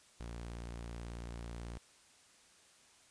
sawtooth tone, 58.27 Hz, A#1, in tune, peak -39 dBFS, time 0.2-1.78 s, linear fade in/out 0 ms, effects white hiss -64 dBFS RMS until 3.1 s + resampled to 22050 Hz

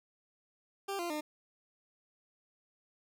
20% pulse tone with pitch steps, 394.6 / 345.5 / 302.5 Hz, G4 / F4 / D#4, +11 / -19 / -49 cents, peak -30 dBFS, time 0.88-1.21 s, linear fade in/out 10 ms, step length 110 ms, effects none

